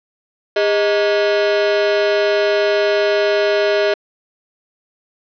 45% pulse ring-modulated tone, 517 Hz, C5, 21 cents flat, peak -10 dBFS, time 0.56-3.94 s, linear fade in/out 5 ms, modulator 110 Hz, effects resampled to 11025 Hz + 7-bit

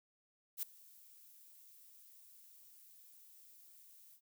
violet noise with ADSR envelope, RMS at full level -37 dBFS, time 0.57-4.21 s, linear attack 58 ms, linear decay 4 ms, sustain -24 dB, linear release 74 ms, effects none

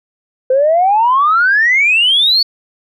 sine exponential sweep, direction up, 506 to 4518 Hz, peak -7 dBFS, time 0.5-2.43 s, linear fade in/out 5 ms, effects tanh soft clip ceiling -3 dBFS

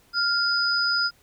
sine tone pair together, 1396.9 / 4982 Hz, F6 / D#8, 0 / +1 cents, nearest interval octave + minor seventh, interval 2201 cents, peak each -23 dBFS, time 0.13-1.11 s, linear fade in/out 50 ms, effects pink hiss -59 dBFS RMS until 1.22 s

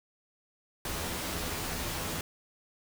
pink noise with comb filter, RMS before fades -35 dBFS, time 0.85-2.21 s, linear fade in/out 2 ms, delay 12 ms, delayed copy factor +0.55, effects none

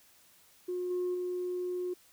sine tone with level steps, 360 Hz, F#4, 47 cents flat, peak -31 / -28 / -31 dBFS, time 0.68-1.94 s, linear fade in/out 10 ms, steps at 0.9 / 1.14 s, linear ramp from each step 10 ms, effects tanh soft clip ceiling -27 dBFS + white hiss -62 dBFS RMS until 2.12 s

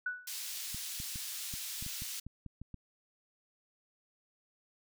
sine tone with exponential decay, 1480 Hz, F#6, in tune, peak -30 dBFS, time 0.06-0.36 s, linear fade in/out 5 ms, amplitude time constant 64 ms
pink high-pass noise, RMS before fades -41 dBFS, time 0.27-2.2 s, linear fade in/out 5 ms, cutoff 3700 Hz, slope 12 dB/octave
clicks, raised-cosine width 5 ms, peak -32 dBFS, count 11, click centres 0.746 / 1.001 / 1.158 / 1.539 / 1.825 / 1.864 / 2.021 / 2.266 / 2.463 / 2.616 / 2.743 s
effects none

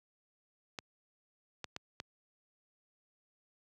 clicks, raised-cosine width 0.2 ms, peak -22 dBFS, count 4, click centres 0.788 / 1.643 / 1.764 / 2.001 s, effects high-pass 80 Hz 12 dB/octave

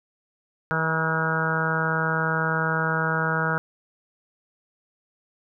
harmonic tone with a mistuned harmonic, 160.5 Hz, E3, 46 cents flat, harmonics 1 / 2 / 3 / 4 / 5 / 6 / 7 / 8 / 9 / 10, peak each -27 / -38 / -31 / -34 / -35 / -32 / -37 / -30 / -26 / -32 dBFS, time 0.71-3.58 s, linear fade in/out 0 ms, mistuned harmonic 5, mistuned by +25 cents, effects none

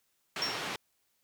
white band-pass noise, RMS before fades -37 dBFS, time 0.36-0.76 s, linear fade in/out 2 ms, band 140 to 3000 Hz, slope 12 dB/octave
triangle tone with exponential decay, 5500 Hz, F8, 27 cents flat, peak -26 dBFS, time 0.42-0.71 s, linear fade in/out 2 ms, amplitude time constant 61 ms
effects white hiss -75 dBFS RMS until 1.23 s

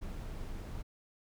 brown noise, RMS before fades -41 dBFS, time 0.01-0.83 s, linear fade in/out 20 ms, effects none

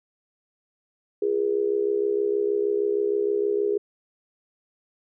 sine tone with amplitude modulation, 410 Hz, G#4, 22 cents flat, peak -17 dBFS, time 1.22-3.78 s, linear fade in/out 5 ms, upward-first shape sine, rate 66.4 Hz, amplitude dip 80%, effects none

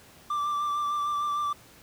triangle tone with vibrato, 1174.7 Hz, D6, in tune, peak -24 dBFS, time 0.3-1.53 s, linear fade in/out 5 ms, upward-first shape sine, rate 6.6 Hz, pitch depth 21 cents each way, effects pink hiss -53 dBFS RMS until 1.82 s + high-pass 60 Hz 12 dB/octave

